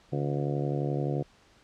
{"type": "harmonic tone", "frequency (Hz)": 71.6, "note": "D2", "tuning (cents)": -43, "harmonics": [2, 3, 4, 5, 6, 7, 8, 9, 10], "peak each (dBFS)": [-29, -42, -36, -35, -39, -37, -42, -45, -42], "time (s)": [0.12, 1.23], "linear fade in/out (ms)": 10, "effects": ["pink hiss -60 dBFS RMS until 1.63 s", "low-pass 6000 Hz 12 dB/octave"]}